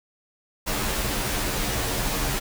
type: noise with comb filter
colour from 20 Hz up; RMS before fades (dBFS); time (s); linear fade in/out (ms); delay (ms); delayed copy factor
pink; -26; 0.66-2.4; 20; 12; -1
effects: none